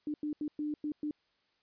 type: tone bursts at uneven times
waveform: sine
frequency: 299.2 Hz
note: D4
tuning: 32 cents sharp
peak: -32 dBFS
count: 6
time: 0.07-0.14 / 0.23-0.33 / 0.41-0.48 / 0.59-0.74 / 0.84-0.92 / 1.03-1.11 s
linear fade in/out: 2 ms
effects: white hiss -74 dBFS RMS until 1.62 s + resampled to 11025 Hz